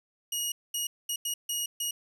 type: tone bursts at uneven times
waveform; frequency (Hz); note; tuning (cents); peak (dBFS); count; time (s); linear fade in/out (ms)
15% pulse; 2886; F#7; -44; -22; 6; 0.32-0.52 / 0.74-0.87 / 1.09-1.16 / 1.25-1.34 / 1.49-1.66 / 1.8-1.91; 5
effects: none